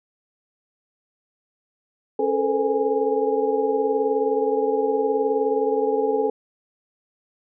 sine tone cluster, 272.7 / 433.2 / 452.4 / 507 / 824 Hz, C#4 / A4 / A4 / B4 / G#5, -28 / -27 / +48 / +45 / -14 cents, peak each -29 / -21 / -26 / -27 / -28 dBFS, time 2.19-6.3 s, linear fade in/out 5 ms, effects none

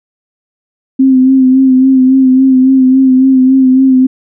sine tone with vibrato, 261.6 Hz, C4, in tune, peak -3 dBFS, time 0.99-4.07 s, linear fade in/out 10 ms, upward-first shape sine, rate 3.6 Hz, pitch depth 34 cents each way, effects none

